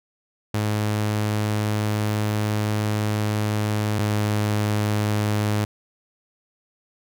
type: tone pair in turn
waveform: sawtooth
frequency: 105.9 / 105.17 Hz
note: G#2 / G#2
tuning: +34 / +22 cents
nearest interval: unison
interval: 12 cents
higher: first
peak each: -17 / -16 dBFS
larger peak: second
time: 0.54-3.99 / 3.99-5.65 s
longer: first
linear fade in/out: 5 ms
effects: none